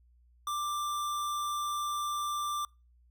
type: tone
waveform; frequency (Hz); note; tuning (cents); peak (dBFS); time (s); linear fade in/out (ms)
square; 1181; D6; +9; -32; 0.47-2.65; 2
effects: noise-tail reverb RT60 0.3 s tail -26 dB re dry + added 60 Hz sine -60 dBFS peak until 3.1 s